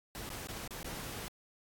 pink noise with dropouts, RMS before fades -43 dBFS, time 0.15-1.28 s, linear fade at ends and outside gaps 0 ms, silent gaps 0.291-0.302 / 0.471-0.486 / 0.676-0.708 / 0.83-0.845 s, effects AAC 64 kbps

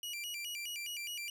sawtooth tone with vibrato, 2618 Hz, E7, 13 cents flat, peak -36 dBFS, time 0.03-1.3 s, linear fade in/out 2 ms, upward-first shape square, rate 4.8 Hz, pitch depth 180 cents each way, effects none

